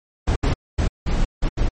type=noise bursts at uneven times; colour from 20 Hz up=brown; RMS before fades=-18 dBFS; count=6; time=0.27-0.36 / 0.43-0.54 / 0.78-0.88 / 1.06-1.25 / 1.42-1.49 / 1.57-1.69 s; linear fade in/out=10 ms; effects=MP3 32 kbps